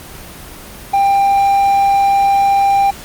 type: tone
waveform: triangle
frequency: 793 Hz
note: G5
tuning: 20 cents sharp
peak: -7 dBFS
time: 0.93-2.91 s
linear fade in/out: 10 ms
effects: pink hiss -33 dBFS RMS until 3.04 s + Opus 24 kbps